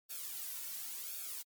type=noise with flanger; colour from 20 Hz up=blue; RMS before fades=-43 dBFS; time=0.09-1.43 s; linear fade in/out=20 ms; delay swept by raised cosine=0.98 to 2.48 ms; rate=0.93 Hz; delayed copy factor=-0.95; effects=MP3 96 kbps